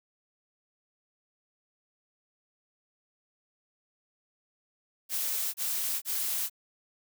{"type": "noise bursts", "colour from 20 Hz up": "blue", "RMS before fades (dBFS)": -31, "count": 3, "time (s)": [5.09, 6.498], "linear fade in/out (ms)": 50, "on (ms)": 450, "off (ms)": 29, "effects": []}